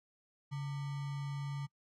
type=tone with sample-and-hold; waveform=sine; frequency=140.9 Hz; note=C#3; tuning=29 cents sharp; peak=-36 dBFS; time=0.51-1.67 s; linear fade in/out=20 ms; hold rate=1050 Hz; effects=noise-tail reverb RT60 0.1 s tail -24 dB re dry + low-pass 6000 Hz 12 dB/octave